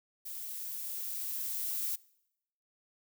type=noise with level ramp; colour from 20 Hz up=violet; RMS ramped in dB=-42 to -34 dBFS; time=0.25-1.96 s; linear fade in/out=10 ms; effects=noise-tail reverb RT60 0.8 s tail -23 dB re dry